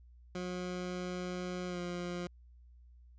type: tone with pitch glide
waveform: 20% pulse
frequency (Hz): 180.4 to 176.48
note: F#3 to F3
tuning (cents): -44 to +18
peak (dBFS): -32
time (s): 0.35-2.27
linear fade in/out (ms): 2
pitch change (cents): -38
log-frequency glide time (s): 1.67-1.79
effects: added 60 Hz sine -55 dBFS peak until 3.18 s + resampled to 16000 Hz